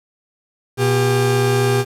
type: tone pair together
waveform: 40% pulse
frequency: 121.49 / 400 Hz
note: B2 / G4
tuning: -28 / +35 cents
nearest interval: octave + major sixth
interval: 2063 cents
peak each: -16 dBFS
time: 0.77-1.85 s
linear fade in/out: 50 ms
effects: resampled to 32000 Hz + 7-bit